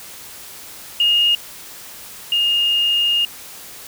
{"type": "tone pair in turn", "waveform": "sine", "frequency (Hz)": [2848, 2837], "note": ["F7", "F7"], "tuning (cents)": [33, 27], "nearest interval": "unison", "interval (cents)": 6, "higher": "first", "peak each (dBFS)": [-12, -14], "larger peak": "first", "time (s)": [[1, 1.35], [2.32, 3.25]], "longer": "second", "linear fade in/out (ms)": 2, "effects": ["white hiss -37 dBFS RMS until 3.87 s"]}